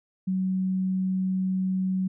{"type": "tone", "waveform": "sine", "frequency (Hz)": 187.5, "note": "F#3", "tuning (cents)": 23, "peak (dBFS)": -23, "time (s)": [0.27, 2.08], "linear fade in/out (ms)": 10, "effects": []}